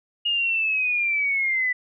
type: linear sweep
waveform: sine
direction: down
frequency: 2861 to 1975.5 Hz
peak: -20 dBFS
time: 0.25-1.73 s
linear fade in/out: 10 ms
effects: none

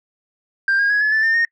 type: tone with pitch steps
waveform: sine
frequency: 1586 / 1626.8 / 1668.7 / 1711.7 / 1755.7 / 1800.9 / 1847.3 Hz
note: G6 / G#6 / G#6 / A6 / A6 / A6 / A#6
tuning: +20 / -36 / +8 / -48 / -4 / +40 / -16 cents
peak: -12 dBFS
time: 0.68-1.45 s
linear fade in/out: 2 ms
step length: 110 ms
effects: noise-tail reverb RT60 0.1 s tail -25 dB re dry + tanh soft clip ceiling -12 dBFS

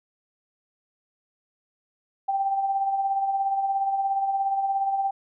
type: tone with tremolo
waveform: sine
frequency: 784 Hz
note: G5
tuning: in tune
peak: -20 dBFS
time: 2.28-5.11 s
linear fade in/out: 10 ms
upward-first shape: sine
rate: 17 Hz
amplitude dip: 45%
effects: none

